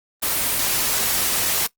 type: noise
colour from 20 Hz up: white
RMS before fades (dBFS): -21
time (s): 0.22-1.67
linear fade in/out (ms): 10
effects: noise-tail reverb RT60 0.1 s tail -20 dB re dry + Opus 24 kbps